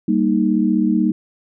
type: chord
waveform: sine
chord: Eb major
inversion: first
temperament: equal with one note detuned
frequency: 196.68 / 233.1 / 311.1 Hz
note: G3 / Bb3 / Eb4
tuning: +6 / 0 / 0 cents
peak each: -18 dBFS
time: 0.08-1.12 s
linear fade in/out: 5 ms
effects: none